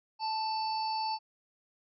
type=harmonic tone with a mistuned harmonic; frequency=880 Hz; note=A5; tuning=in tune; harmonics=1 / 3 / 5 / 6; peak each=-31 / -47 / -38 / -47 dBFS; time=0.19-1.19 s; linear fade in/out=50 ms; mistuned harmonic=5; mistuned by=+46 cents; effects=none